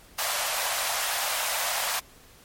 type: high-pass noise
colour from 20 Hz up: pink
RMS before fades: -28 dBFS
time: 0.18-2 s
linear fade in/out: 10 ms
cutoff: 590 Hz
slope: 48 dB/octave
effects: pink hiss -53 dBFS RMS until 2.44 s + MP3 64 kbps